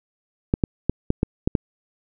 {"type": "clicks", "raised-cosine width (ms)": 3, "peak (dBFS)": -5, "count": 7, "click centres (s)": [0.539, 0.638, 0.896, 1.104, 1.231, 1.475, 1.552], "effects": []}